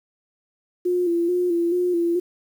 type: tone with vibrato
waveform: sine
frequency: 349.2 Hz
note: F4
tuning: in tune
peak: -18 dBFS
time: 0.85-2.2 s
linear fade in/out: 10 ms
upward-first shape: square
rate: 2.3 Hz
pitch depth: 42 cents each way
effects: 8-bit